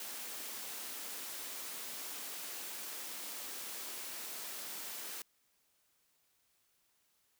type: high-pass noise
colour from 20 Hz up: white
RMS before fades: -44 dBFS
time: 0-5.22 s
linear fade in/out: 2 ms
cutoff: 210 Hz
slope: 24 dB/octave
effects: white hiss -75 dBFS RMS until 7.39 s